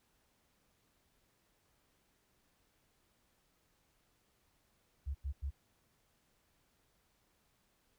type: tone bursts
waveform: sine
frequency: 69.3 Hz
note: C#2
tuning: in tune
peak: -35 dBFS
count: 3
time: 5.06-5.508 s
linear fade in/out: 20 ms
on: 88 ms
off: 92 ms
effects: pink hiss -75 dBFS RMS until 7.98 s